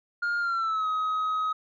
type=tone with pitch glide; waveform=sine; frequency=1413 to 1266.1 Hz; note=F6 to D#6; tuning=+20 to +30 cents; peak=-22 dBFS; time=0.22-1.53 s; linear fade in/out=10 ms; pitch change=-190 cents; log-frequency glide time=0.39-0.87 s; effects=tanh soft clip ceiling -24 dBFS